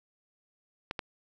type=clicks; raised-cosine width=0.3 ms; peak=-17 dBFS; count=2; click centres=0.911 / 0.992 s; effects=none